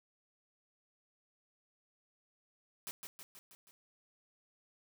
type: noise with echo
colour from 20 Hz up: white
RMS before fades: -43 dBFS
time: 2.87-2.91 s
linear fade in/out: 0 ms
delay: 160 ms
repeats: 5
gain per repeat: -4 dB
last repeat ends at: 3.71 s
effects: none